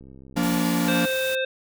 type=click train; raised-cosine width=3 ms; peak=-33 dBFS; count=39; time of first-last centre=0.01-0.583 s; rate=66.3 Hz
type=chord; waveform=45% pulse; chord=Bb major; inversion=second; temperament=equal with one note detuned; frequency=174.61 / 233.1 / 287.8 Hz; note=F3 / Bb3 / D4; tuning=0 / 0 / -35 cents; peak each=-25 dBFS; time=0.36-1.06 s; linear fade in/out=10 ms
type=noise; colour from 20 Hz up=white; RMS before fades=-35 dBFS; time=0.43-1.35 s; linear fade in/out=0 ms
type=harmonic tone; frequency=523.3 Hz; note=C5; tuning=in tune; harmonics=1 / 3 / 5 / 7; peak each=-24 / -29 / -31 / -32 dBFS; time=0.88-1.45 s; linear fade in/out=5 ms
effects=none